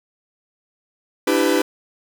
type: chord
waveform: 45% pulse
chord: E minor seventh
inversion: third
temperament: equal with one note detuned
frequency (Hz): 293.7 / 329.6 / 392 / 502.2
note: D4 / E4 / G4 / B4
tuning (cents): 0 / 0 / 0 / +29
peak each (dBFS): -21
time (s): 1.27-1.62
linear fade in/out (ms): 5
effects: none